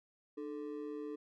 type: ring-modulated tone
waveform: triangle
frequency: 368.8 Hz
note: F#4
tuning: 6 cents flat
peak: -35 dBFS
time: 0.37-1.16 s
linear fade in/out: 10 ms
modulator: 67.7 Hz
effects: none